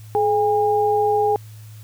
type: tone pair together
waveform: sine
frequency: 424.9 / 811.4 Hz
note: G#4 / G#5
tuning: +40 / -41 cents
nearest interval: major seventh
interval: 1119 cents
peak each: -18 dBFS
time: 0.15-1.36 s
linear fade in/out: 0 ms
effects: added 108 Hz sine -37 dBFS peak until 1.83 s + white hiss -51 dBFS RMS until 1.83 s